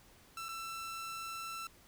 sawtooth tone with dropouts, 1336 Hz, E6, 23 cents sharp, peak -37 dBFS, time 0.37-1.67 s, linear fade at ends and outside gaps 2 ms, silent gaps 0.485-0.489 s, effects pink hiss -62 dBFS RMS until 1.87 s

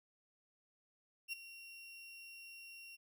35% pulse tone with ADSR envelope, 2744 Hz, F7, 31 cents flat, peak -36 dBFS, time 1.28-2.97 s, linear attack 46 ms, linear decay 13 ms, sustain -14 dB, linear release 25 ms, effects none

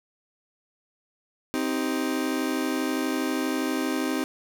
40% pulse chord, C minor, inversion none, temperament just, 261.6 / 314 / 392.4 Hz, C4 / Eb4 / G4, 0 / +16 / +2 cents, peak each -27 / -28 / -32 dBFS, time 1.54-4.24 s, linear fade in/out 0 ms, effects none

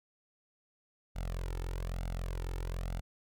sawtooth tone with flanger, 43.65 Hz, F1, in tune, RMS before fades -37 dBFS, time 1.15-3.01 s, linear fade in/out 20 ms, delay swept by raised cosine 1.4 to 2.27 ms, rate 1.1 Hz, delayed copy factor +0.75, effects none

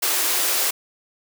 white high-pass noise, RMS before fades -21 dBFS, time 0.02-0.71 s, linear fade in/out 10 ms, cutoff 290 Hz, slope 96 dB/octave, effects none

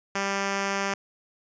5% pulse tone, 197.3 Hz, G3, 11 cents sharp, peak -14 dBFS, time 0.15-0.94 s, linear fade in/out 5 ms, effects resampled to 16000 Hz

